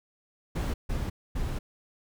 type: noise bursts at uneven times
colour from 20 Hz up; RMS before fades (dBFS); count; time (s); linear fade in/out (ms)
brown; -30; 3; 0.55-0.74 / 0.89-1.1 / 1.35-1.59; 10
effects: none